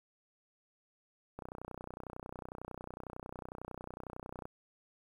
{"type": "click train", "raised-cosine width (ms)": 1, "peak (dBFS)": -29, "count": 96, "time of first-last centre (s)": [1.39, 4.455], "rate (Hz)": 31, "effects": ["10-bit"]}